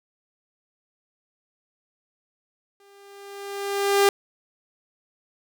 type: tone with exponential growth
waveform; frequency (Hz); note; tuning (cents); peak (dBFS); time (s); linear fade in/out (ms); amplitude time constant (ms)
sawtooth; 399.5; G4; +33; -10; 2.8-4.09; 2; 280
effects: none